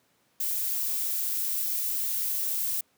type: noise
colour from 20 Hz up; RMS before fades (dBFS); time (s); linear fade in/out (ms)
violet; -29; 0.4-2.81; 5
effects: pink hiss -68 dBFS RMS until 2.97 s + high-pass 150 Hz 12 dB/octave

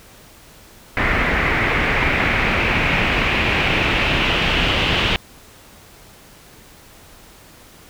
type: noise with low-pass filter sweep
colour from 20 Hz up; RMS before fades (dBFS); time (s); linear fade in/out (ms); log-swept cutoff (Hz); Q
pink; -18; 0.97-5.16; 0; 2000 to 3000; 3.4
effects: pink hiss -45 dBFS RMS until 7.89 s

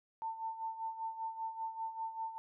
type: tone with tremolo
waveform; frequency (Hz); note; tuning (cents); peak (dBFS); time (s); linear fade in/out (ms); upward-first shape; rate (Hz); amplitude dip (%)
sine; 896; A5; +31; -35; 0.22-2.38; 0; sine; 5.1; 70
effects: none

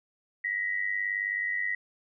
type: tone pair together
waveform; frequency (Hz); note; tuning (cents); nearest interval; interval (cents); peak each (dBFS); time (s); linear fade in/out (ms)
sine; 1895 / 1993.8; A#6 / B6; +28 / +16; minor second; 88; -30 / -31; 0.44-1.75; 5
effects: none

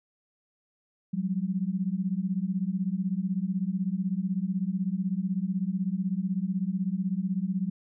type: beating tone pair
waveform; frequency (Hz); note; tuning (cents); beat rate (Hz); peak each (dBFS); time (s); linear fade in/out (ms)
sine; 180 / 196; F#3 / G3; -47 / 0; 16; -29; 1.13-7.7; 10
effects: none

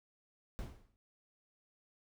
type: noise with exponential decay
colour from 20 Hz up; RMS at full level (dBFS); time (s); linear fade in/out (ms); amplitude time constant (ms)
brown; -39; 0.59-0.96; 0; 80
effects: none

